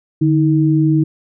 sine tone pair together, 149.5 / 316.8 Hz, D3 / D#4, +31 / +31 cents, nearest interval octave + minor second, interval 1300 cents, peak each -13 dBFS, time 0.21-1.04 s, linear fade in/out 10 ms, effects none

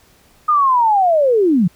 sine linear sweep, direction down, 1244.5 to 157.4 Hz, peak -10 dBFS, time 0.48-1.68 s, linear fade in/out 10 ms, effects pink hiss -52 dBFS RMS until 1.75 s

